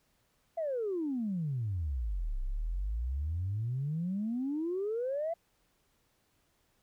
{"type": "exponential two-way sweep", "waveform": "sine", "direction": "down then up", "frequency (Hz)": [686, 30.87, 686], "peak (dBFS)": -30, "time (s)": [0.57, 5.34], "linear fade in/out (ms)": 10, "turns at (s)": 2.4, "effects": ["tanh soft clip ceiling -26 dBFS", "pink hiss -73 dBFS RMS until 6.82 s"]}